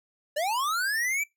square linear sweep, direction up, 561 to 2349 Hz, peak -26 dBFS, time 0.36-1.24 s, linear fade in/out 10 ms, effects noise-tail reverb RT60 0.2 s tail -24 dB re dry

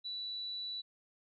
sine tone, 3951 Hz, B7, in tune, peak -38 dBFS, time 0.04-0.82 s, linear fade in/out 20 ms, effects none

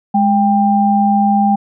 sine tone pair together, 207.7 / 793.5 Hz, G#3 / G5, 0 / +21 cents, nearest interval octave + major seventh, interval 2321 cents, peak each -12 dBFS, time 0.14-1.56 s, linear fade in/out 10 ms, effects none

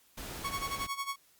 pink noise, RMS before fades -42 dBFS, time 0.17-0.87 s, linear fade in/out 10 ms
sawtooth tone with tremolo, 1108.7 Hz, C#6, in tune, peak -28 dBFS, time 0.44-1.16 s, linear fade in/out 10 ms, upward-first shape sine, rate 11 Hz, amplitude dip 80%
effects white hiss -65 dBFS RMS until 1.39 s + Opus 48 kbps

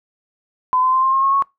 sine tone with pitch steps, 1015 / 1029.2 / 1043.5 / 1058.1 / 1072.9 / 1087.9 / 1103 Hz, B5 / C6 / C6 / C6 / C6 / C#6 / C#6, +47 / -29 / -5 / +19 / +43 / -33 / -9 cents, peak -13 dBFS, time 0.73-1.423 s, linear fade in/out 0 ms, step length 99 ms, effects noise-tail reverb RT60 0.2 s tail -24 dB re dry

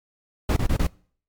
brown noise bursts, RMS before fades -20 dBFS, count 4, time 0.49-0.869 s, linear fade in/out 5 ms, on 76 ms, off 25 ms, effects noise-tail reverb RT60 0.5 s tail -24 dB re dry + MP3 96 kbps

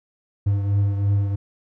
triangle beating tone pair, 100 / 103 Hz, G2 / G#2, +35 / -14 cents, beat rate 3 Hz, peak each -16 / -25 dBFS, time 0.46-1.36 s, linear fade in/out 10 ms, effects none

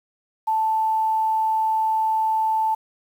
sine tone, 880 Hz, A5, in tune, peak -18 dBFS, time 0.47-2.75 s, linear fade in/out 10 ms, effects 8-bit

